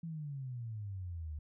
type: exponential sweep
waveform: sine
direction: down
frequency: 169.3 to 73.42 Hz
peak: -39 dBFS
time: 0.03-1.39 s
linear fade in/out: 5 ms
effects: none